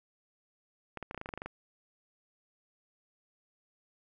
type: clicks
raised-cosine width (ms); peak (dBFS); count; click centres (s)
0.5; -24; 12; 0.973 / 1.027 / 1.111 / 1.146 / 1.177 / 1.214 / 1.259 / 1.29 / 1.338 / 1.376 / 1.419 / 1.46
effects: none